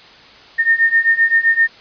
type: beating tone pair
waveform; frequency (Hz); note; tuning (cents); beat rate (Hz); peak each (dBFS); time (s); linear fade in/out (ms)
sine; 1821 / 1828.7; A#6 / A#6; -41 / -34; 7.7; -15 / -13; 0.58-1.68; 20
effects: white hiss -42 dBFS RMS until 1.8 s + resampled to 11025 Hz